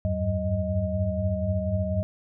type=tone cluster; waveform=sine; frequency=82.9 / 95.3 / 99.4 / 189.2 / 624 Hz; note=E2 / G2 / G2 / F#3 / D#5; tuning=+10 / -48 / +25 / +39 / +5 cents; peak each=-30 dBFS; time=0.05-2.03 s; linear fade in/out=0 ms; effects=none